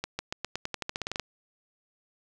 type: accelerating click train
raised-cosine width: 0.2 ms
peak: -14 dBFS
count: 15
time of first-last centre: 0.04-1.197 s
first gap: 150 ms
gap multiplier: 0.9
effects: none